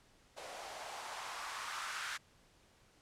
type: noise with band-pass filter sweep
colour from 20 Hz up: blue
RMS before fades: -44 dBFS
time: 0.36-2.18 s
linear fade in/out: 20 ms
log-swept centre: 570 to 1500 Hz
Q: 2.6
effects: pink hiss -67 dBFS RMS until 3.01 s + low-pass 9000 Hz 12 dB/octave